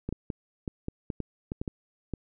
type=clicks; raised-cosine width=3 ms; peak=-19 dBFS; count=11; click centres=0.09 / 0.126 / 0.302 / 0.678 / 0.884 / 1.102 / 1.203 / 1.519 / 1.615 / 1.678 / 2.137 s; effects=none